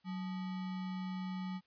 sine tone with sample-and-hold, 185.6 Hz, F#3, 6 cents sharp, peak -37 dBFS, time 0.04-1.61 s, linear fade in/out 50 ms, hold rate 1050 Hz, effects white hiss -75 dBFS RMS until 1.66 s + resampled to 11025 Hz

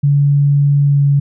sine tone with pitch glide, 142.7 to 141.55 Hz, D3 to C#3, -49 to +37 cents, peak -8 dBFS, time 0.03-1.2 s, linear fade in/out 10 ms, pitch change -14 cents, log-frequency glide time 0.84-1.02 s, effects none

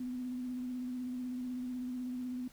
sine tone with vibrato, 250.6 Hz, B3, 25 cents sharp, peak -36 dBFS, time 0-2.48 s, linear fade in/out 5 ms, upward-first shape sine, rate 16 Hz, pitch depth 26 cents each way, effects pink hiss -61 dBFS RMS until 2.52 s

